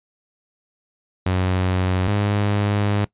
sawtooth tone pair in turn, 92.5 / 102.43 Hz, F#2 / G#2, 0 / -23 cents, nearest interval major second, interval 177 cents, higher second, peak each -14 / -14 dBFS, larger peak neither, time 1.26-2.08 / 2.08-3.05 s, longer second, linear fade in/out 5 ms, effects noise-tail reverb RT60 0.1 s tail -20 dB re dry + resampled to 8000 Hz

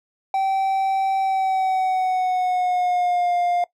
triangle tone with pitch glide, 773 to 704.8 Hz, G5 to F5, -24 to +16 cents, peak -16 dBFS, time 0.34-3.64 s, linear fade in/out 2 ms, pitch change -160 cents, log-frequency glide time 1.19-3.35 s, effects noise-tail reverb RT60 0.1 s tail -19 dB re dry

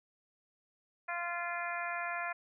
harmonic tone, 346.2 Hz, F4, 15 cents flat, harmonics 2 / 3 / 4 / 5 / 6 / 7, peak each -40 / -42 / -41 / -41 / -44 / -44 dBFS, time 1.08-2.33 s, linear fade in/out 10 ms, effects none

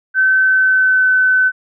sine tone with pitch glide, 1533 to 1515.4 Hz, G6 to F#6, -39 to +41 cents, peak -9 dBFS, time 0.14-1.52 s, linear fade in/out 50 ms, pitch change -20 cents, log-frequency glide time 0.39-1.1 s, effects none

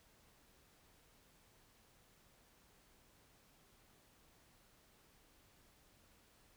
silence, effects pink hiss -69 dBFS RMS until 6.56 s

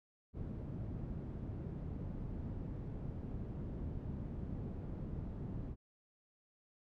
white low-pass noise, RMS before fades -43 dBFS, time 0.33-5.76 s, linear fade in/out 50 ms, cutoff 170 Hz, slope 12 dB/octave, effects none

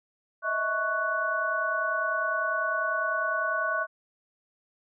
sine tone cluster, 621 / 651 / 1113 / 1484 Hz, D#5 / E5 / C#6 / F#6, -3 / -22 / +7 / +5 cents, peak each -36 / -33 / -30 / -28 dBFS, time 0.42-3.87 s, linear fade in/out 50 ms, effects none

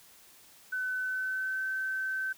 sine tone with pitch glide, 1511 to 1539.2 Hz, F#6 to G6, +36 to -32 cents, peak -30 dBFS, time 0.72-2.33 s, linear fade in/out 10 ms, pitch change +32 cents, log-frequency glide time 1-1.66 s, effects white hiss -57 dBFS RMS until 2.37 s

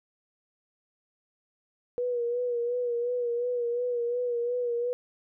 sine tone with vibrato, 483 Hz, B4, 39 cents flat, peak -26 dBFS, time 1.98-4.93 s, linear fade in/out 0 ms, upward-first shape sine, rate 2.8 Hz, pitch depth 42 cents each way, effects none

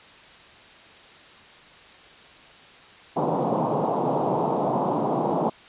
white band-pass noise, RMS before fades -24 dBFS, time 3.16-5.5 s, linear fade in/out 10 ms, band 130 to 970 Hz, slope 48 dB/octave, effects white hiss -48 dBFS RMS until 5.68 s + resampled to 8000 Hz

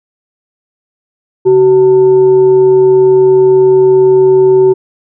sine tone with frequency modulation, 378.5 Hz, F#4, 39 cents sharp, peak -3 dBFS, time 1.45-4.74 s, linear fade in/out 20 ms, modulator 517 Hz, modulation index 0.24, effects none

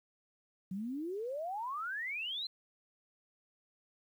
sine exponential sweep, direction up, 180 to 4186 Hz, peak -36 dBFS, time 0.71-2.47 s, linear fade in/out 5 ms, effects 11-bit

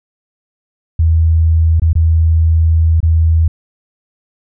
sine tone with dropouts, 81.2 Hz, E2, 26 cents flat, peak -7 dBFS, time 0.99-3.48 s, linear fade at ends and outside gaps 5 ms, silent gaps 1.798-1.819 / 1.931-1.953 / 3.004-3.029 s, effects none

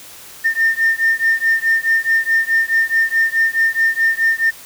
sine beating tone pair, 1808 / 1812.7 Hz, A6 / A#6, +47 / -49 cents, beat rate 4.7 Hz, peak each -15 dBFS, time 0.44-4.51 s, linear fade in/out 20 ms, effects tanh soft clip ceiling -7 dBFS + white hiss -38 dBFS RMS until 4.65 s

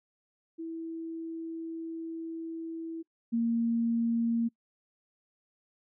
sine tone pair in turn, 327.7 / 231.7 Hz, E4 / A#3, -10 / -10 cents, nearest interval tritone, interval 600 cents, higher first, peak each -35 / -25 dBFS, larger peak second, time 0.58-3.03 / 3.32-4.49 s, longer first, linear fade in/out 20 ms, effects noise-tail reverb RT60 0.1 s tail -25 dB re dry

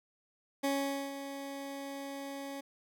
20% pulse tone with ADSR envelope, 277.2 Hz, C#4, in tune, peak -24 dBFS, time 0.63-2.61 s, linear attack 15 ms, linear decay 470 ms, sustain -11 dB, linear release 9 ms, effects none

